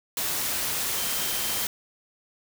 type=tone in noise; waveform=sine; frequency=3136 Hz; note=G7; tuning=in tune; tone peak=-38 dBFS; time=0.97-1.64 s; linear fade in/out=2 ms; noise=white; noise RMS=-28 dBFS; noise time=0.17-1.67 s; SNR=-13 dB; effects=none